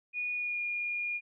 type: tone with pitch glide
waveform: sine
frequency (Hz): 2457 to 2426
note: D#7 to D#7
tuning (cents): -22 to -44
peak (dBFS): -31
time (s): 0.13-1.21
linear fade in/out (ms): 50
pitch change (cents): -22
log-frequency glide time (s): 0.35-0.6
effects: none